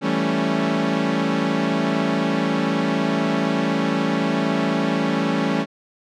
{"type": "chord", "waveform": "sawtooth", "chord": "A dominant seventh", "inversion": "second", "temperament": "equal", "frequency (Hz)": [164.81, 196, 220, 277.2], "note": ["E3", "G3", "A3", "C#4"], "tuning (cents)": [0, 0, 0, 0], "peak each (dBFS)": [-22, -21, -20, -19], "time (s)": [0.01, 5.66], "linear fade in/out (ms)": 50, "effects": ["low-pass 4000 Hz 12 dB/octave"]}